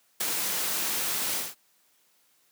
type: noise with ADSR envelope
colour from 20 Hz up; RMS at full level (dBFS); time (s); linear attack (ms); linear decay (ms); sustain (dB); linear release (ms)
white; -25; 0.2-1.55; 11; 6; -4; 190
effects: white hiss -66 dBFS RMS until 2.51 s + high-pass 150 Hz 12 dB/octave